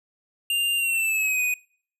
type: tone with pitch glide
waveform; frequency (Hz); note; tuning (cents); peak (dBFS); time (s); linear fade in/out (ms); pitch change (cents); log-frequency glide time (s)
square; 2794 to 2489; F7 to D#7; 0 to 0; -22; 0.5-1.54; 2; -200; 0.76-1.42
effects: noise-tail reverb RT60 0.5 s tail -23 dB re dry